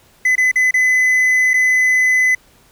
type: tone with dropouts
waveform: triangle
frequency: 2016 Hz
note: B6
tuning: 35 cents sharp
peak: -9 dBFS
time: 0.25-2.35 s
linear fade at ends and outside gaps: 5 ms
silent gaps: 0.355-0.379 / 0.515-0.557 / 0.71-0.74 / 1.535-1.539 s
effects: pink hiss -51 dBFS RMS until 2.71 s